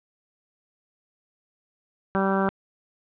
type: harmonic tone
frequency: 193.9 Hz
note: G3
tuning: 19 cents flat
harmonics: 1 / 2 / 3 / 4 / 5 / 6 / 7 / 8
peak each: -24 / -27 / -29 / -30 / -31 / -32 / -32 / -33 dBFS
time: 2.15-2.49 s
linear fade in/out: 0 ms
effects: resampled to 8000 Hz + 9-bit